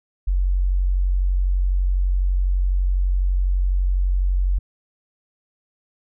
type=tone; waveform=sine; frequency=46 Hz; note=F#1; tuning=9 cents flat; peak=-16 dBFS; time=0.27-4.59 s; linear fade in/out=10 ms; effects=none